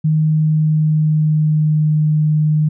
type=tone with pitch glide; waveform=sine; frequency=155.56 to 153.06 Hz; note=D#3 to D#3; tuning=0 to -28 cents; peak=-11 dBFS; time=0.04-2.69 s; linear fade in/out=10 ms; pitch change=-28 cents; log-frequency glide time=0.21-1.98 s; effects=none